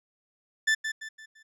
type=tone with echo; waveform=40% pulse; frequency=1760 Hz; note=A6; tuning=in tune; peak=-20 dBFS; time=0.67-0.75 s; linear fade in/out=10 ms; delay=170 ms; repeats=4; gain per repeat=-8 dB; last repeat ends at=1.43 s; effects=low-pass 8000 Hz 12 dB/octave